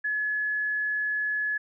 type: tone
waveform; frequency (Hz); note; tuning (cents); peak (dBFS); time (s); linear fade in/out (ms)
sine; 1703; G#6; +43; -25; 0.04-1.58; 10
effects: none